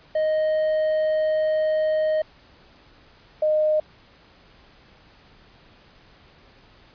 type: tone pair in turn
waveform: triangle / sine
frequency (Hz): 622.3 / 614.8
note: D#5 / D#5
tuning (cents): 0 / -21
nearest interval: unison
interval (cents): 21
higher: first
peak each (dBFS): -17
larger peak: neither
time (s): 0.15-2.22 / 3.42-3.8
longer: first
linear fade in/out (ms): 5
effects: pink hiss -53 dBFS RMS until 6.94 s + resampled to 11025 Hz